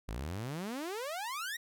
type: exponential sweep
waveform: sawtooth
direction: up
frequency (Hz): 49.37 to 1945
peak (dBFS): -33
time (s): 0.08-1.57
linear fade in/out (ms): 10
effects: none